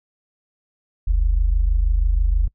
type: tone pair together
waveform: sine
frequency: 43.07 / 69.3 Hz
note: F1 / C#2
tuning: -23 / 0 cents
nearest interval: minor sixth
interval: 823 cents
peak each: -15 / -23 dBFS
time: 1.07-2.48 s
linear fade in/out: 10 ms
effects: noise-tail reverb RT60 0.1 s tail -25 dB re dry